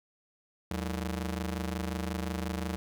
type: ring-modulated tone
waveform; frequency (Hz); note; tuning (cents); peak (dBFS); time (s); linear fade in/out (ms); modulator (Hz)
sawtooth; 130.8; C3; 0; -25; 0.71-2.76; 0; 52.6
effects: none